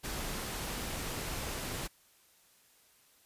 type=noise; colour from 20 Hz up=pink; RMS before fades=-38 dBFS; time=0.03-1.88 s; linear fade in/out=20 ms; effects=white hiss -65 dBFS RMS until 3.25 s + resampled to 32000 Hz